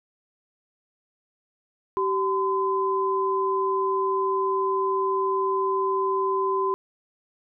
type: tone pair together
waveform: sine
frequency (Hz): 385.4 / 1019.4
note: G4 / C6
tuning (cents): -29 / -45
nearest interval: octave + perfect fourth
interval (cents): 1684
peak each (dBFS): -24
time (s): 1.97-6.74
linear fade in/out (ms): 0
effects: none